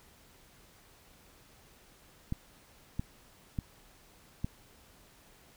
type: clicks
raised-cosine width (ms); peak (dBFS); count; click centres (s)
5; -20; 4; 2.324 / 2.995 / 3.588 / 4.445
effects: pink hiss -60 dBFS RMS until 5.56 s